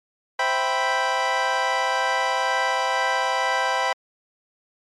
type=chord; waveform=25% pulse; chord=C major seventh; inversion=none; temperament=equal; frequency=523.3 / 659.3 / 784 / 987.8 Hz; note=C5 / E5 / G5 / B5; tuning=0 / 0 / 0 / 0 cents; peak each=-24 / -25 / -21 / -20 dBFS; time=0.39-3.93 s; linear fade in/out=5 ms; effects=low-pass 5000 Hz 12 dB/octave + MP3 96 kbps